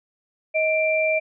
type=tone pair together; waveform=sine; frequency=630.5 / 2360 Hz; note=D#5 / D7; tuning=+23 / +8 cents; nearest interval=octave + major seventh; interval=2285 cents; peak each=-20 / -22 dBFS; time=0.54-1.2 s; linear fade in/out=20 ms; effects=none